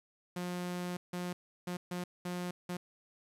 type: tone bursts at uneven times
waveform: sawtooth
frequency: 178.1 Hz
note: F3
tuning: 34 cents sharp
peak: -32 dBFS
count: 6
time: 0.36-0.97 / 1.13-1.33 / 1.67-1.77 / 1.91-2.04 / 2.25-2.51 / 2.69-2.77 s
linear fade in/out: 5 ms
effects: resampled to 32000 Hz + 11-bit